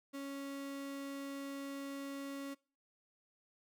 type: tone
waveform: 35% pulse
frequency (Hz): 277.2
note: C#4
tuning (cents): 0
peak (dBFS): -40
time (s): 0.13-2.55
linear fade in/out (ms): 20
effects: noise-tail reverb RT60 0.4 s tail -24 dB re dry